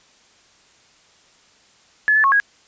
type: tone with pitch steps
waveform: sine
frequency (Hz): 1715 / 1739 / 1095 / 1648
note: A6 / A6 / C#6 / G#6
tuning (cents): -45 / -21 / -22 / -14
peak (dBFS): -12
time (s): 2.08-2.4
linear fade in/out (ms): 0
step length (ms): 80
effects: white hiss -54 dBFS RMS until 2.67 s + resampled to 16000 Hz